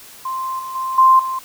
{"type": "tone with level steps", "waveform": "sine", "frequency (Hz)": 1046.5, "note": "C6", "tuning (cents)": 0, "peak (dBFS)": [-21, -26, -20, -7, -20], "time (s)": [0.25, 1.39], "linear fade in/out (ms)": 5, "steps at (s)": [0.59, 0.75, 0.98, 1.19], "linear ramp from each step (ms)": 5, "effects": ["white hiss -41 dBFS RMS until 1.44 s"]}